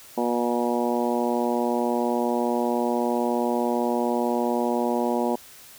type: harmonic tone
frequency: 120 Hz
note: B2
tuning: 49 cents flat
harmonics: 2 / 3 / 4 / 5 / 6 / 7 / 8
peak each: -26 / -28 / -29 / -30 / -31 / -31 / -32 dBFS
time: 0.17-5.36 s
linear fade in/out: 10 ms
effects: white hiss -47 dBFS RMS until 5.78 s